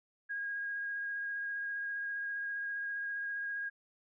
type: tone with vibrato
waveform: sine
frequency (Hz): 1635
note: G#6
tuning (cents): -28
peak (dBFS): -35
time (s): 0.29-3.7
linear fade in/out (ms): 20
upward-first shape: triangle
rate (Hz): 15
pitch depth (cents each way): 16
effects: none